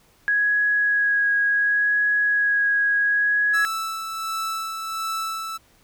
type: tone with vibrato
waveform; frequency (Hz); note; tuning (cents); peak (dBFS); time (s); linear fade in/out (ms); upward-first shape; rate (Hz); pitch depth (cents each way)
sine; 1661.2; G#6; 0; -17; 0.28-3.65; 0; sine; 0.69; 12
type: tone with tremolo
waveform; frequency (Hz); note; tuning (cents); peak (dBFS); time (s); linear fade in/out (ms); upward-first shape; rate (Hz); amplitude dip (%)
45% pulse; 1318.5; E6; 0; -24; 3.53-5.58; 20; sine; 1.4; 40
effects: pink hiss -58 dBFS RMS until 5.83 s